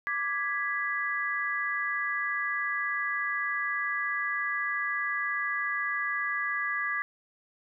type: chord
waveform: sine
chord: G# diminished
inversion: second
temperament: equal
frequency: 1174.7 / 1661.2 / 1975.5 Hz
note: D6 / G#6 / B6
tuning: 0 / 0 / 0 cents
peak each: -34 / -31 / -32 dBFS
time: 0.07-7.02 s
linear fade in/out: 0 ms
effects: none